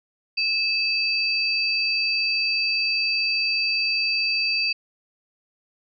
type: tone pair together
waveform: sine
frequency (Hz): 2608 / 4647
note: E7 / D8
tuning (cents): -19 / -19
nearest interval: minor seventh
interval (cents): 1000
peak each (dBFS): -23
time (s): 0.37-4.73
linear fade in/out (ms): 10
effects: none